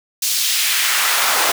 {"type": "noise with high-pass filter sweep", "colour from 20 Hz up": "pink", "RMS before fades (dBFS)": -17, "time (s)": [0.22, 1.52], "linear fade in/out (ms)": 5, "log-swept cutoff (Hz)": [4800, 680], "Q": 1.1, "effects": []}